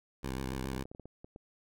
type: tone with vibrato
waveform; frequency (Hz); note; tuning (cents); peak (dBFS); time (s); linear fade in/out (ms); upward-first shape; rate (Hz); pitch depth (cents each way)
10% pulse; 65.6; C2; +5; -27; 0.23-0.84; 10; square; 7.2; 39
type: clicks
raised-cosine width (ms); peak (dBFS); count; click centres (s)
2; -34; 11; 0.529 / 0.652 / 0.737 / 0.769 / 0.855 / 0.915 / 0.949 / 0.997 / 1.056 / 1.245 / 1.361
effects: none